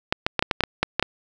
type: clicks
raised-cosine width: 0.3 ms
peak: -3 dBFS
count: 10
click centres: 0.125 / 0.265 / 0.393 / 0.425 / 0.512 / 0.607 / 0.637 / 0.83 / 0.996 / 1.026 s
effects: none